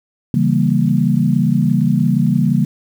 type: chord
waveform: sine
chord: C# diminished seventh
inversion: none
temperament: equal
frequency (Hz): 138.59 / 164.81 / 196 / 233.1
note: C#3 / E3 / G3 / Bb3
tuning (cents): 0 / 0 / 0 / 0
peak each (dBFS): -17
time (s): 0.34-2.65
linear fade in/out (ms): 2
effects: 7-bit